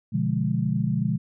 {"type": "chord", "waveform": "sine", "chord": "B diminished seventh", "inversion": "none", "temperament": "equal", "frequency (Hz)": [123.47, 146.83, 174.61, 207.7], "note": ["B2", "D3", "F3", "Ab3"], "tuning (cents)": [0, 0, 0, 0], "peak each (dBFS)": -27, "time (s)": [0.12, 1.18], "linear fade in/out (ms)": 20, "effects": []}